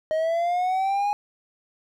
triangle linear sweep, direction up, 622.3 to 830.6 Hz, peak -19 dBFS, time 0.11-1.13 s, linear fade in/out 0 ms, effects none

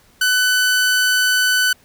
sawtooth tone, 1500 Hz, F#6, 23 cents sharp, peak -10 dBFS, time 0.21-1.73 s, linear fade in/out 5 ms, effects pink hiss -53 dBFS RMS until 1.84 s

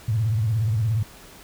sine tone with vibrato, 110 Hz, A2, in tune, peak -19 dBFS, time 0.08-1.03 s, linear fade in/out 5 ms, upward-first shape triangle, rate 17 Hz, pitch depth 180 cents each way, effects pink hiss -46 dBFS RMS until 1.43 s

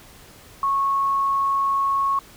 sine tone, 1100 Hz, C#6, 14 cents flat, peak -18 dBFS, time 0.63-2.19 s, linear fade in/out 2 ms, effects pink hiss -47 dBFS RMS until 2.36 s

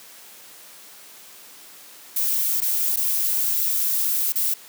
violet noise with dropouts, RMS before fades -22 dBFS, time 2.16-4.54 s, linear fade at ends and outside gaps 5 ms, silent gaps 2.605-2.617 / 2.961-2.97 / 4.323-4.356 s, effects white hiss -45 dBFS RMS until 4.68 s + high-pass 200 Hz 12 dB/octave

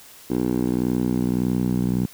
10% pulse tone with band-pass filter sweep, 61.74 Hz, B1, in tune, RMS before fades -22 dBFS, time 0.3-2.06 s, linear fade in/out 5 ms, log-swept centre 310 to 180 Hz, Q 1.7, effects white hiss -46 dBFS RMS until 2.13 s

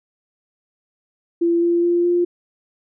sine tone with pitch steps, 340 / 343.4 / 346.7 / 350.2 Hz, F4 / F4 / F4 / F4, -46 / -29 / -13 / +5 cents, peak -14 dBFS, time 1.41-2.25 s, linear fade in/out 10 ms, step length 210 ms, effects none

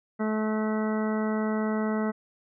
harmonic tone, 216.2 Hz, A3, 30 cents flat, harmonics 1 / 2 / 3 / 4 / 5 / 6 / 7 / 9, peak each -26 / -32 / -35 / -39 / -41 / -39 / -42 / -42 dBFS, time 0.19-2.12 s, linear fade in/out 20 ms, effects none

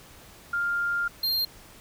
sine / square tone pair in turn, 1400 / 4195 Hz, F6 / C8, +4 / +4 cents, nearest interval octave + perfect fifth, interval 1900 cents, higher second, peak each -24 / -24 dBFS, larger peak neither, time 0.53-1.08 / 1.23-1.45 s, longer first, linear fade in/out 5 ms, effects pink hiss -50 dBFS RMS until 1.8 s

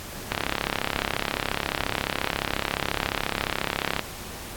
click train, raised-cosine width 0.3 ms, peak -7 dBFS, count 127, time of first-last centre 0.32-3.993 s, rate 34.3 Hz, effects pink hiss -38 dBFS RMS until 4.56 s + AAC 64 kbps

